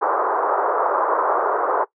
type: band-pass noise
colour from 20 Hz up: white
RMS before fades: -20 dBFS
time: 0.01-1.85 s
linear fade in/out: 20 ms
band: 380 to 1300 Hz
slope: 48 dB/octave
effects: noise-tail reverb RT60 0.1 s tail -19 dB re dry